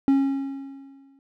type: tone with exponential decay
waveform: triangle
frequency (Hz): 273.5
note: C#4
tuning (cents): -23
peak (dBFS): -12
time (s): 0.08-1.19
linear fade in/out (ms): 1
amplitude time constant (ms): 240
effects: none